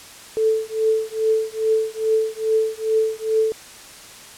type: tone with tremolo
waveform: sine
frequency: 440 Hz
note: A4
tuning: in tune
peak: -13 dBFS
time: 0.37-3.52 s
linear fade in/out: 0 ms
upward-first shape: triangle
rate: 2.4 Hz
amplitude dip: 100%
effects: white hiss -41 dBFS RMS until 4.37 s + low-pass 10000 Hz 12 dB/octave